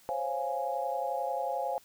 sine chord, Db major seventh, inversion third, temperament equal, 523.3 / 554.4 / 698.5 / 830.6 Hz, C5 / Db5 / F5 / Ab5, 0 / 0 / 0 / 0 cents, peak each -36 / -37 / -35 / -34 dBFS, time 0.09-1.78 s, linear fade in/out 0 ms, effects white hiss -60 dBFS RMS until 1.84 s

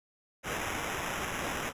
violet noise with sample-and-hold, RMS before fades -35 dBFS, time 0.43-1.73 s, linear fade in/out 50 ms, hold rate 4410 Hz, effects resampled to 32000 Hz

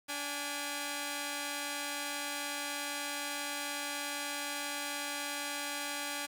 5% pulse tone pair together, 288.8 / 816 Hz, D4 / G#5, -29 / -31 cents, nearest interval octave + tritone, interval 1798 cents, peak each -27 dBFS, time 0.08-6.27 s, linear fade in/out 20 ms, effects 10-bit

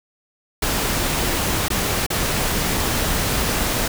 pink noise with dropouts, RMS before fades -21 dBFS, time 0.62-3.88 s, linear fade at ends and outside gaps 5 ms, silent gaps 1.684-1.702 / 2.065-2.102 s, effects none

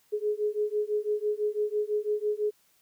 sine beating tone pair, 417.7 / 423.7 Hz, G#4 / G#4, +10 / +35 cents, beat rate 6 Hz, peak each -29 dBFS, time 0.12-2.51 s, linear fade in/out 20 ms, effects white hiss -66 dBFS RMS until 2.81 s

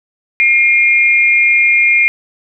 sine tone pair together, 2131 / 2409 Hz, C7 / D7, +31 / +43 cents, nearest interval major second, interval 212 cents, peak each -10 dBFS, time 0.4-2.08 s, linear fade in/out 0 ms, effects none

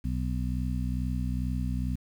harmonic tone, 62.3 Hz, B1, 16 cents sharp, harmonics 1 / 2 / 3 / 4, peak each -30 / -33 / -35 / -36 dBFS, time 0.04-1.96 s, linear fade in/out 10 ms, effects 9-bit

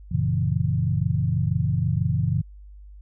sine chord, F# dominant seventh, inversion none, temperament equal, 92.5 / 116.54 / 138.59 / 164.81 Hz, F#2 / A#2 / C#3 / E3, 0 / 0 / 0 / 0 cents, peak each -26 / -25 / -25 / -26 dBFS, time 0.11-2.42 s, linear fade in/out 10 ms, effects added 50 Hz sine -41 dBFS peak until 3.01 s

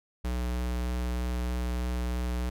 square tone with vibrato, 61.1 Hz, B1, 18 cents flat, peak -29 dBFS, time 0.24-2.5 s, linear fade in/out 10 ms, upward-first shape triangle, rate 3.2 Hz, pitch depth 10 cents each way, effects none

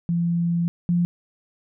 sine tone pair in turn, 170.7 / 173.99 Hz, F3 / F3, -39 / -6 cents, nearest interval unison, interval 33 cents, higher second, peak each -19 / -17 dBFS, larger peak second, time 0.09-0.68 / 0.89-1.05 s, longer first, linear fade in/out 0 ms, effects none

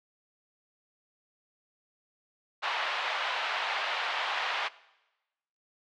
pink band-pass noise, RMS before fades -32 dBFS, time 2.62-4.69 s, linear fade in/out 20 ms, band 730 to 3600 Hz, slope 24 dB/octave, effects noise-tail reverb RT60 1.0 s tail -20 dB re dry

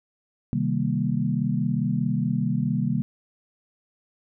sine chord, C minor seventh, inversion none, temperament equal, 130.81 / 155.56 / 196 / 233.1 Hz, C3 / Eb3 / G3 / Bb3, 0 / 0 / 0 / 0 cents, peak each -27 dBFS, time 0.53-3.02 s, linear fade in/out 0 ms, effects none

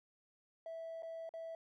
triangle tone with dropouts, 656 Hz, E5, 9 cents flat, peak -40 dBFS, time 0.66-1.55 s, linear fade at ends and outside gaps 2 ms, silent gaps 1.023-1.031 / 1.292-1.338 s, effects tanh soft clip ceiling -39 dBFS

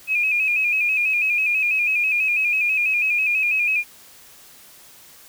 sine tone with vibrato, 2489 Hz, D#7, in tune, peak -17 dBFS, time 0.07-3.84 s, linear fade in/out 50 ms, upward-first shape square, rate 6.1 Hz, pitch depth 49 cents each way, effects white hiss -47 dBFS RMS until 5.28 s

